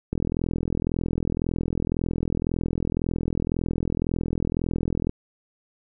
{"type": "click train", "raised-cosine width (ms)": 3, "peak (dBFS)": -12, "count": 209, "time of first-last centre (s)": [0.13, 5.094], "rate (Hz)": 41.9, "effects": []}